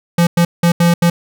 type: tone bursts at uneven times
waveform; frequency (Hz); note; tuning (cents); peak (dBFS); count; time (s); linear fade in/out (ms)
square; 171.5; F3; -31; -9; 5; 0.18-0.27 / 0.37-0.45 / 0.63-0.72 / 0.8-0.94 / 1.02-1.1; 5
effects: none